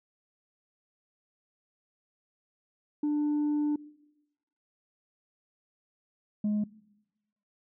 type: tone pair in turn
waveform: sine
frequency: 296.4 / 209.6 Hz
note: D4 / G#3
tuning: +16 / +16 cents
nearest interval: tritone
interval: 600 cents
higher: first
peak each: -23 / -23 dBFS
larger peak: neither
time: 3.03-3.76 / 6.44-6.64 s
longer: first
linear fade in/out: 5 ms
effects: noise-tail reverb RT60 1.0 s tail -22 dB re dry + tanh soft clip ceiling -24 dBFS